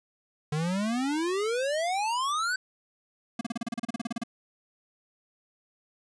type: exponential sweep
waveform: square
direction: up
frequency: 146.83 to 1553 Hz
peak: -27 dBFS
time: 0.52-2.56 s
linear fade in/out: 5 ms
type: tone bursts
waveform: square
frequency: 233.1 Hz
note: A#3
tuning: in tune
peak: -29 dBFS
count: 16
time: 3.39-4.236 s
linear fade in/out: 5 ms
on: 21 ms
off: 34 ms
effects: resampled to 22050 Hz + 10-bit